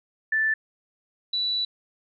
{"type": "tone pair in turn", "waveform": "sine", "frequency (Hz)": [1760, 3951], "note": ["A6", "B7"], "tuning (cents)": [0, 0], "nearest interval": "octave + major second", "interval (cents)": 1400, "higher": "second", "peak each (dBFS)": [-20, -23], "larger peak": "first", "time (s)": [[0.32, 0.54], [1.33, 1.65]], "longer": "second", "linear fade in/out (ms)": 5, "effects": []}